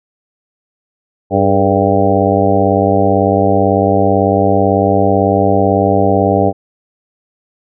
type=harmonic tone with a mistuned harmonic; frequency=98 Hz; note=G2; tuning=in tune; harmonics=1 / 2 / 3 / 4 / 5 / 6 / 7 / 8; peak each=-17 / -17 / -17 / -17 / -17 / -17 / -17 / -17 dBFS; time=1.3-6.53 s; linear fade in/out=50 ms; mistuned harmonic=4; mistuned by=+77 cents; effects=none